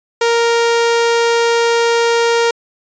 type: tone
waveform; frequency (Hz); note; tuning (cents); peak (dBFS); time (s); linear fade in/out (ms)
sawtooth; 466.2; A#4; 0; -7; 0.21-2.51; 5
effects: resampled to 16000 Hz